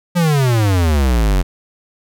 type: exponential sweep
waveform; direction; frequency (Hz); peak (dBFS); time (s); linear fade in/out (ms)
square; down; 180 to 43.65; -12; 0.15-1.43; 20
effects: none

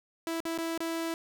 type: tone with dropouts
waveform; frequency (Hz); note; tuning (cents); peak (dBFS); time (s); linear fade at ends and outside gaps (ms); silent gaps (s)
sawtooth; 329.6; E4; 0; -27; 0.27-1.14; 1; 0.404-0.453 / 0.578-0.585 / 0.777-0.804
effects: none

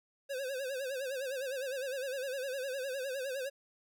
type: tone with vibrato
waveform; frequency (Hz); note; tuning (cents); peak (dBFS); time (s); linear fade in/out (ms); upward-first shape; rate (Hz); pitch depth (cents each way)
square; 531; C5; +25; -36; 0.29-3.5; 20; sine; 9.8; 100
effects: none

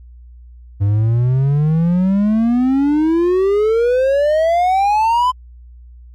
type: exponential sweep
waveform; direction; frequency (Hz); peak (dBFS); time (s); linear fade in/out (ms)
triangle; up; 98 to 1025; -9; 0.8-5.32; 20
effects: added 60 Hz sine -36 dBFS peak until 6.14 s + MP3 64 kbps

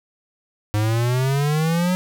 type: exponential sweep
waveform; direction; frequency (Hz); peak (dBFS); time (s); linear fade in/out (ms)
square; up; 103.83 to 185; -18; 0.74-1.95; 0
effects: none

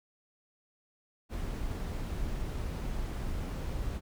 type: noise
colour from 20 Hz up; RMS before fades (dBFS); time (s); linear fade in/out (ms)
brown; -35; 1.29-4.01; 50
effects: none

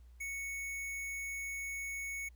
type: tone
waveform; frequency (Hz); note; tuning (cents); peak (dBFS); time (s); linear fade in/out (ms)
square; 2217; C#7; 0; -39; 0.2-2.29; 10
effects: added 60 Hz sine -54 dBFS peak until 2.35 s + pink hiss -75 dBFS RMS until 2.35 s

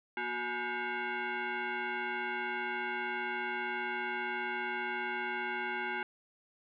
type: tone with frequency modulation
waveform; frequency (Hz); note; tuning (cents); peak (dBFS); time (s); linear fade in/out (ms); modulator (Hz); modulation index
sine; 366.7; F#4; -15; -33; 0.17-6.03; 2; 605; 3.4
effects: none

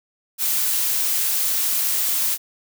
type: noise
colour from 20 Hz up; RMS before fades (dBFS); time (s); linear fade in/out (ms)
blue; -21; 0.38-2.38; 50
effects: none

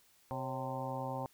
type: harmonic tone with a mistuned harmonic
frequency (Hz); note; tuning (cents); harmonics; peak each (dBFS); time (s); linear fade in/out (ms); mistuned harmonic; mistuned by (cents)
129.6; C3; -16; 1 / 2 / 3 / 4 / 5 / 6 / 7 / 8; -42 / -45 / -52 / -42 / -50 / -43 / -43 / -48; 0.31-1.26; 0; 4; +74
effects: white hiss -67 dBFS RMS until 1.33 s

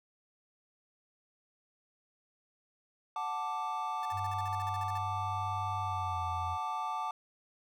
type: chord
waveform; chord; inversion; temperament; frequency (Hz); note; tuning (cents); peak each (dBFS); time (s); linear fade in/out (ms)
triangle; D major; first; equal; 740 / 880 / 1174.7; F#5 / A5 / D6; 0 / 0 / 0; -38 / -35 / -35; 3.16-7.11; 2
type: tone bursts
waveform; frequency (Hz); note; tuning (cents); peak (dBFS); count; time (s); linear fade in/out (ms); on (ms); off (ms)
sawtooth; 880; A5; 0; -40; 14; 4.03-4.976; 0; 23; 48
type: tone with pitch glide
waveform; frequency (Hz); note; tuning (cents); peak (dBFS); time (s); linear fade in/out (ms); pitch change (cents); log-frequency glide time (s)
sine; 98 to 86.81; G2 to F2; 0 to -10; -38; 4.11-6.58; 50; -210; 5.81-6.23
effects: none

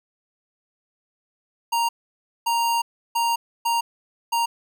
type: tone bursts at uneven times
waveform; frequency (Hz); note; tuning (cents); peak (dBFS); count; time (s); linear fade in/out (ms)
square; 932.3; A#5; 0; -20; 5; 1.72-1.89 / 2.46-2.82 / 3.15-3.36 / 3.65-3.81 / 4.32-4.46; 10
effects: none

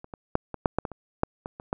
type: clicks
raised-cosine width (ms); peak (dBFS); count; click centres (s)
1; -28 / -24 / -7 / -19 / -6 / -9 / -16 / -25 / -7 / -19 / -25 / -13; 12; 0.044 / 0.138 / 0.354 / 0.543 / 0.658 / 0.786 / 0.852 / 0.917 / 1.234 / 1.459 / 1.599 / 1.729
effects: none

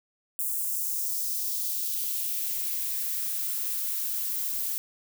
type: noise with high-pass filter sweep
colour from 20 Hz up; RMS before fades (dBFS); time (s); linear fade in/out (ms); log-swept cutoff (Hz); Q
violet; -30; 0.39-4.78; 0; 9100 to 470; 1.4
effects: none

